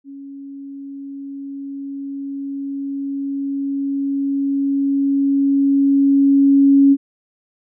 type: tone with level ramp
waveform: sine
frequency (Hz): 277.2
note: C#4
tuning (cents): 0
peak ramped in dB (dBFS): -32 to -7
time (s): 0.04-6.97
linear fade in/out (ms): 50
effects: none